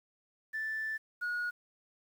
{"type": "tone pair in turn", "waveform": "sine", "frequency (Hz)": [1761, 1448.6], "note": ["A6", "F#6"], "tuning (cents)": [1, -37], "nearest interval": "minor third", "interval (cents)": 338, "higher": "first", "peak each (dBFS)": [-32, -30], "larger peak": "second", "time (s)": [[0.53, 0.98], [1.21, 1.51]], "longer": "first", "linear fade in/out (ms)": 20, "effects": ["tanh soft clip ceiling -30 dBFS", "10-bit"]}